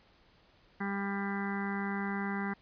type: harmonic tone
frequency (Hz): 198.7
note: G3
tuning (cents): +24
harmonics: 1 / 2 / 4 / 5 / 6 / 7 / 8 / 9 / 10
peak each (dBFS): -34 / -42 / -42 / -45 / -45 / -47 / -42 / -49 / -43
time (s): 0.8-2.54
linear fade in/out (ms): 10
effects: pink hiss -64 dBFS RMS until 2.61 s + resampled to 11025 Hz